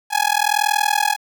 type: tone with amplitude modulation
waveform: sawtooth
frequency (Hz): 836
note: G#5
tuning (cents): +11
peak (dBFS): -8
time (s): 0.1-1.17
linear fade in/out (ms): 50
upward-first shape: sine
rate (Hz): 41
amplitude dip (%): 100
effects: 8-bit